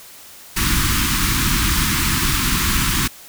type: band-stop noise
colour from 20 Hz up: pink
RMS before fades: -18 dBFS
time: 0.56-3.08 s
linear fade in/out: 10 ms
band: 330 to 1000 Hz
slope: 48 dB/octave
effects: white hiss -41 dBFS RMS until 3.28 s